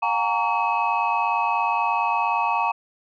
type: tone cluster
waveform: sine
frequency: 715 / 812 / 921 / 1131 / 2567 Hz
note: F5 / G#5 / A#5 / C#6 / E7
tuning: +41 / -39 / -21 / +34 / -47 cents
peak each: -27 / -28 / -22 / -25 / -28 dBFS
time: 0.02-2.72 s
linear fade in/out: 10 ms
effects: tanh soft clip ceiling -11 dBFS